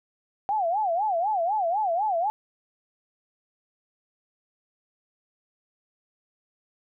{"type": "tone with vibrato", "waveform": "sine", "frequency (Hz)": 759, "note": "F#5", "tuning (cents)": 44, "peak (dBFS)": -22, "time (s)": [0.49, 2.3], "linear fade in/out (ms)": 0, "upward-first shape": "sine", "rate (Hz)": 4, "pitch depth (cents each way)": 240, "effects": []}